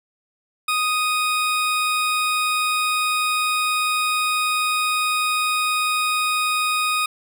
20% pulse tone, 1244.5 Hz, D#6, in tune, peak -14 dBFS, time 0.68-7.06 s, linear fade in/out 5 ms, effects none

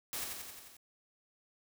white noise with echo, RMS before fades -39 dBFS, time 0.13-0.24 s, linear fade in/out 0 ms, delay 88 ms, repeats 6, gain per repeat -3 dB, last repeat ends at 0.768 s, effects none

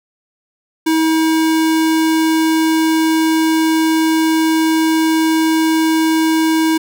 square tone, 320.1 Hz, D#4, 49 cents sharp, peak -12 dBFS, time 0.86-6.78 s, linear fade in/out 10 ms, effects none

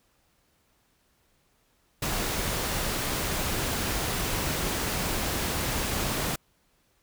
pink noise, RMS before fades -29 dBFS, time 2.02-6.36 s, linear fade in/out 5 ms, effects pink hiss -68 dBFS RMS until 7.02 s

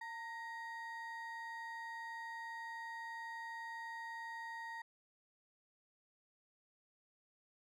triangle ring-modulated tone, 1396.9 Hz, F6, in tune, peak -39 dBFS, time 0.01-4.82 s, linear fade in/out 5 ms, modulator 486 Hz, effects none

